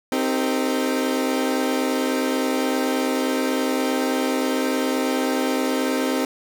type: chord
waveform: 30% pulse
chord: C minor seventh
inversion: none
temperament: equal with one note detuned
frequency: 261.6 / 311.1 / 392 / 455.5 Hz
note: C4 / Eb4 / G4 / Bb4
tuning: 0 / 0 / 0 / -40 cents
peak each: -20 / -24 / -26 / -26 dBFS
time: 0.12-6.25 s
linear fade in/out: 2 ms
effects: none